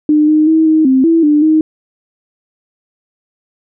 sine tone with pitch steps, 302 / 307.7 / 319.3 / 314.4 / 262.6 / 329.6 / 297.5 / 313 Hz, D4 / D#4 / D#4 / D#4 / C4 / E4 / D4 / D#4, +48 / -19 / +45 / +18 / +6 / 0 / +22 / +10 cents, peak -6 dBFS, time 0.09-1.61 s, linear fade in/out 2 ms, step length 190 ms, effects none

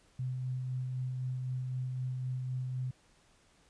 sine tone with tremolo, 127.9 Hz, C3, 39 cents flat, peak -32 dBFS, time 0.19-2.91 s, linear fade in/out 5 ms, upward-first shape sine, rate 3.9 Hz, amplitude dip 25%, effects pink hiss -66 dBFS RMS until 3.69 s + resampled to 22050 Hz

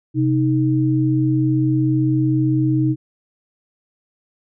sine tone pair together, 130 / 312.2 Hz, C3 / D#4, -11 / +6 cents, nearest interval octave + minor third, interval 1517 cents, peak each -17 dBFS, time 0.14-2.96 s, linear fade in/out 50 ms, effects none

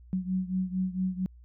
sine beating tone pair, 184.5 / 188.9 Hz, F#3 / F#3, -5 / +36 cents, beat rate 4.4 Hz, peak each -29 / -32 dBFS, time 0.13-1.26 s, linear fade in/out 0 ms, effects added 60 Hz sine -49 dBFS peak until 1.44 s

